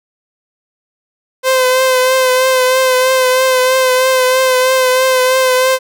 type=tone with vibrato; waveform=sawtooth; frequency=515 Hz; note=C5; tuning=28 cents flat; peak=-5 dBFS; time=1.43-5.79 s; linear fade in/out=50 ms; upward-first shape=triangle; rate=3.1 Hz; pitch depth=32 cents each way; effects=none